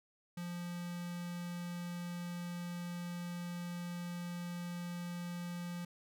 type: tone with notch filter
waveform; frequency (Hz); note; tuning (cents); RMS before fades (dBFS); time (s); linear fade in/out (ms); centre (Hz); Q
square; 174.61; F3; 0; -42; 0.37-5.85; 5; 620; 1.5
effects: none